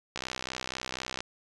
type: click train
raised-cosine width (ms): 0.2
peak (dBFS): -16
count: 68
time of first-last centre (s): 0.16-1.205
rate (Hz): 64.1
effects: resampled to 22050 Hz